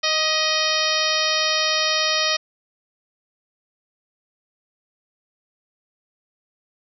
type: harmonic tone with a mistuned harmonic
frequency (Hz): 622.3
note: D#5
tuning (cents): 0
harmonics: 1 / 2 / 3 / 4 / 5 / 6 / 7 / 8 / 9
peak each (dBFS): -27 / -27 / -27 / -27 / -27 / -27 / -27 / -27 / -27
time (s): 0.03-2.37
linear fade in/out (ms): 10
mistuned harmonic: 3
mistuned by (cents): +30
effects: none